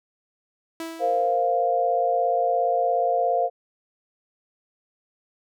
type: tone with exponential decay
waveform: sawtooth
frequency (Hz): 327.9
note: E4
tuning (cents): -9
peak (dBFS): -25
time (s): 0.8-1.68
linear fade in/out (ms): 2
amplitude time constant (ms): 190
type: chord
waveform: sine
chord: Bb suspended second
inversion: none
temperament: equal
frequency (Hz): 466.2 / 523.3 / 698.5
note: Bb4 / C5 / F5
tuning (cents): 0 / 0 / 0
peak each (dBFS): -27 / -25 / -21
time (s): 0.99-3.5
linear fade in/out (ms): 50
effects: none